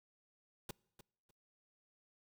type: noise with echo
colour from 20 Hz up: pink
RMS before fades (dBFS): -44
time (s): 0.69-0.71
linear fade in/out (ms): 2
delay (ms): 300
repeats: 2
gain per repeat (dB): -14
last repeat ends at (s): 1.31
effects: noise-tail reverb RT60 0.8 s tail -26 dB re dry